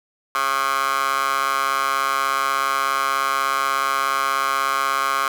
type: tone with high-pass filter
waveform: 15% pulse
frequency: 136.6 Hz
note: C#3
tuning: 25 cents flat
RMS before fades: -21 dBFS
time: 0.35-5.28 s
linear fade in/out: 2 ms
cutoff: 1100 Hz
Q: 4.8
effects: none